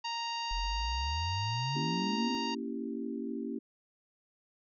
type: harmonic tone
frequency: 932.3 Hz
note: A#5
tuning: in tune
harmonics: 1 / 2 / 3 / 4 / 5 / 6 / 7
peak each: -36 / -47 / -40 / -47 / -41 / -53 / -53 dBFS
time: 0.04-2.55 s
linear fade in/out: 10 ms
type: exponential sweep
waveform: sine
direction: up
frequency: 41.2 to 261.6 Hz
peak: -33 dBFS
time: 0.51-2.35 s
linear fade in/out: 0 ms
type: chord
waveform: sine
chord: A# diminished seventh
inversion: none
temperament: equal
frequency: 233.1 / 277.2 / 329.6 / 392 Hz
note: A#3 / C#4 / E4 / G4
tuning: 0 / 0 / 0 / 0 cents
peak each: -38 / -39 / -42 / -42 dBFS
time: 1.75-3.59 s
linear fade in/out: 10 ms
effects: none